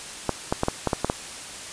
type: clicks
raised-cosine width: 1 ms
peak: -7 dBFS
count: 8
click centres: 0.293 / 0.525 / 0.634 / 0.684 / 0.873 / 0.932 / 1.046 / 1.099 s
effects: white hiss -37 dBFS RMS until 1.72 s + resampled to 22050 Hz